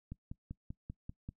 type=click train; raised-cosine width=5 ms; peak=-30 dBFS; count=7; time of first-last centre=0.12-1.29 s; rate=5.13 Hz; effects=noise-tail reverb RT60 0.1 s tail -22 dB re dry